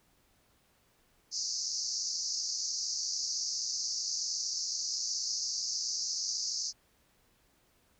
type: band-pass noise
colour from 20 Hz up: pink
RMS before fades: -35 dBFS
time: 1.31-6.73 s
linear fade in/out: 50 ms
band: 4600 to 6600 Hz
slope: 96 dB/octave
effects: pink hiss -69 dBFS RMS until 7.99 s